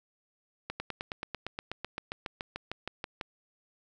slowing click train, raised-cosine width 0.3 ms, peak -19 dBFS, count 20, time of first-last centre 0.7-3.212 s, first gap 100 ms, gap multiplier 1.03, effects none

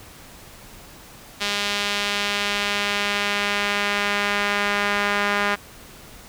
sawtooth tone with band-pass filter sweep, 203.7 Hz, G#3, 33 cents flat, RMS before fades -23 dBFS, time 1.4-5.56 s, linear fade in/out 20 ms, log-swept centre 3500 to 1700 Hz, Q 1.2, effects pink hiss -44 dBFS RMS until 6.28 s

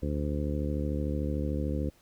harmonic tone, 73.42 Hz, D2, in tune, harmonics 1 / 2 / 3 / 4 / 5 / 6 / 7, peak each -31 / -35 / -36 / -36 / -42 / -42 / -39 dBFS, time 0.02-1.9 s, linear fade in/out 10 ms, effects pink hiss -63 dBFS RMS until 2.01 s

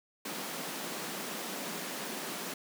pink high-pass noise, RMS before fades -39 dBFS, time 0.25-2.54 s, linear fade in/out 5 ms, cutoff 170 Hz, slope 48 dB/octave, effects none

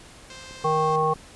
5% pulse tone, 523.3 Hz, C5, in tune, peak -29 dBFS, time 0.3-0.96 s, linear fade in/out 2 ms
click train, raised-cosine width 3 ms, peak -32 dBFS, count 6, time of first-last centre 0.51-1.159 s, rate 7.7 Hz
harmonic tone, 156.5 Hz, D#3, 10 cents sharp, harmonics 1 / 3 / 5 / 7, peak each -29 / -24 / -25 / -23 dBFS, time 0.64-1.14 s, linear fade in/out 10 ms
effects pink hiss -47 dBFS RMS until 1.35 s + resampled to 24000 Hz

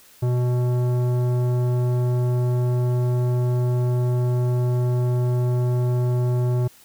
triangle tone with tanh clipping, 123.47 Hz, B2, in tune, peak -20 dBFS, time 0.22-6.68 s, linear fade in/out 10 ms, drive 18 dB, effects white hiss -51 dBFS RMS until 6.84 s

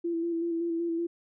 sine tone with vibrato, 336.2 Hz, E4, 34 cents sharp, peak -27 dBFS, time 0.04-1.07 s, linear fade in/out 10 ms, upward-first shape square, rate 5.3 Hz, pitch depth 23 cents each way, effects none

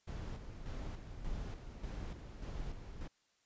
brown noise with tremolo, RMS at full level -42 dBFS, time 0.07-3.08 s, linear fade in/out 10 ms, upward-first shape square, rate 1.7 Hz, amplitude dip 50%, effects white hiss -75 dBFS RMS until 3.45 s + resampled to 16000 Hz

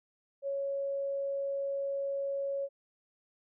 sine tone, 554.4 Hz, C#5, in tune, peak -31 dBFS, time 0.42-2.69 s, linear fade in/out 50 ms, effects none

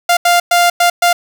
sawtooth tone bursts at uneven times, 698.5 Hz, F5, in tune, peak -4 dBFS, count 5, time 0.09-0.17 / 0.25-0.4 / 0.51-0.7 / 0.8-0.9 / 1.02-1.13 s, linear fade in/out 5 ms, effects none

